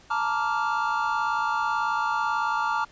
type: chord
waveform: triangle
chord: Bb major seventh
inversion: third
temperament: just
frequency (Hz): 874.1 / 932.3 / 1165.4 / 1398.5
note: A5 / Bb5 / D6 / F6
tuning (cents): -12 / 0 / -14 / +2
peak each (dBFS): -27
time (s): 0.1-2.85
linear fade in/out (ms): 10
effects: pink hiss -54 dBFS RMS until 2.91 s + resampled to 16000 Hz